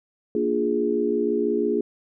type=chord; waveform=sine; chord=Bb dominant seventh; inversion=none; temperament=equal; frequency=233.1 / 293.7 / 349.2 / 415.3 Hz; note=Bb3 / D4 / F4 / Ab4; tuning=0 / 0 / 0 / 0 cents; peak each=-27 / -28 / -26 / -23 dBFS; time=0.35-1.81 s; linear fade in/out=2 ms; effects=none